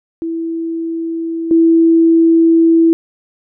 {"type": "tone with level steps", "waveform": "sine", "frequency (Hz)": 329.6, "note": "E4", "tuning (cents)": 0, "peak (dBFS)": [-17, -6], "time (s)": [0.22, 2.93], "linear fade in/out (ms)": 0, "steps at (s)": 1.51, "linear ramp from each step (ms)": 2, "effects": []}